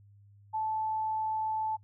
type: tone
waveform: sine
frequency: 873 Hz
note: A5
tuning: 14 cents flat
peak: -29 dBFS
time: 0.53-1.77 s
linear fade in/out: 20 ms
effects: noise-tail reverb RT60 0.1 s tail -24 dB re dry + added 101 Hz sine -55 dBFS peak until 1.83 s